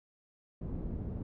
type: low-pass noise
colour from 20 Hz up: pink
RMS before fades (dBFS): -38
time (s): 0.61-1.23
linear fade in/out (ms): 5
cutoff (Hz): 290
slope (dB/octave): 12
effects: none